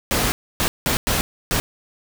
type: noise bursts at uneven times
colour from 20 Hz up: pink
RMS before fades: -20 dBFS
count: 5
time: 0.11-0.32 / 0.6-0.68 / 0.86-0.97 / 1.07-1.21 / 1.51-1.6 s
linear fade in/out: 0 ms
effects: none